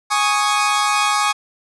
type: chord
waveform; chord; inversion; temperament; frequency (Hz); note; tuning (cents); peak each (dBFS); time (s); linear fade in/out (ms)
sawtooth; Ab suspended fourth; none; equal; 830.6 / 1108.7 / 1244.5; Ab5 / Db6 / Eb6; 0 / 0 / 0; -16; 0.1-1.33; 20
effects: resampled to 24000 Hz